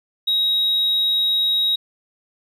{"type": "tone", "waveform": "sine", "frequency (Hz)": 3803, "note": "A#7", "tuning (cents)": 34, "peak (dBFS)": -14, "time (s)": [0.27, 1.76], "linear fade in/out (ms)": 10, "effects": ["tanh soft clip ceiling -14 dBFS", "9-bit"]}